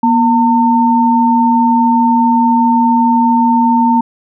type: tone pair together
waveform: sine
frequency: 239.6 / 906.2 Hz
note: A#3 / A#5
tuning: +48 / -49 cents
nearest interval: octave + major seventh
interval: 2303 cents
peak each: -10 dBFS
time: 0.03-4.01 s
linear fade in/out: 5 ms
effects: none